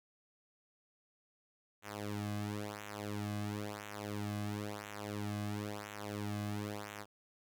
sawtooth tone with flanger, 103.83 Hz, G#2, in tune, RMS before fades -41 dBFS, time 1.82-7.06 s, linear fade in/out 50 ms, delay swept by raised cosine 0.2 to 2.2 ms, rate 0.98 Hz, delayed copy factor -0.9, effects none

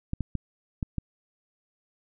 clicks, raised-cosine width 5 ms, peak -16 dBFS, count 5, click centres 0.134 / 0.207 / 0.353 / 0.828 / 0.983 s, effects none

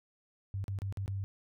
sine tone with dropouts, 98 Hz, G2, in tune, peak -33 dBFS, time 0.54-1.24 s, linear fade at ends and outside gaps 0 ms, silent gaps 0.641-0.681 / 0.788-0.819 / 0.925-0.972 / 1.06-1.079 s, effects none

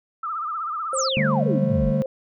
sine tone with vibrato, 1264 Hz, D#6, 27 cents sharp, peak -25 dBFS, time 0.23-1.09 s, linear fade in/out 5 ms, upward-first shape sine, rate 16 Hz, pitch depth 110 cents each way
sine tone with tremolo, 530 Hz, C5, 22 cents sharp, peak -23 dBFS, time 0.93-2.06 s, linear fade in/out 2 ms, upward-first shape triangle, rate 16 Hz, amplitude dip 30%
sine exponential sweep, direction down, 9956 to 34.65 Hz, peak -23 dBFS, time 0.93-1.93 s, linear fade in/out 50 ms
triangle chord, D suspended fourth, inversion none, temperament equal, 146.83 / 196 / 220 Hz, D3 / G3 / A3, 0 / 0 / 0 cents, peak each -21 / -24 / -22 dBFS, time 1.17-2.02 s, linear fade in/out 0 ms
effects none

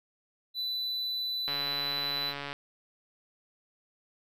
triangle tone, 3987 Hz, B7, 16 cents sharp, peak -29 dBFS, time 0.54-2.34 s, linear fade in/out 50 ms
click train, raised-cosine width 0.3 ms, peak -21 dBFS, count 150, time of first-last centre 1.48-2.529 s, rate 142 Hz
effects none

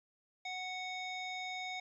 harmonic tone, 740 Hz, F#5, in tune, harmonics 1 / 3 / 5 / 7 / 9, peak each -43 / -42 / -46 / -56 / -57 dBFS, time 0.45-1.8 s, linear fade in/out 5 ms, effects 13-bit

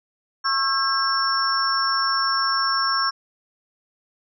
sine tone cluster, 1090 / 1336 / 1608 / 5420 Hz, C#6 / E6 / G6 / E8, -29 / +23 / +44 / +47 cents, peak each -23 / -26 / -27 / -23 dBFS, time 0.44-3.11 s, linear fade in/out 20 ms, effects none

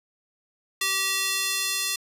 square tone with high-pass filter sweep, 386.1 Hz, G4, 26 cents flat, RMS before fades -26 dBFS, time 0.81-1.96 s, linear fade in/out 5 ms, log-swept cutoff 2200 to 3500 Hz, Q 0.79, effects resampled to 32000 Hz

